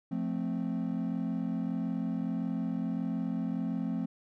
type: chord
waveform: triangle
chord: F major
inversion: none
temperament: equal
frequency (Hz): 174.61 / 220 / 261.6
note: F3 / A3 / C4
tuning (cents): 0 / 0 / 0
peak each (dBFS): -32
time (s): 0.11-4.06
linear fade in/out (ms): 10
effects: tanh soft clip ceiling -22 dBFS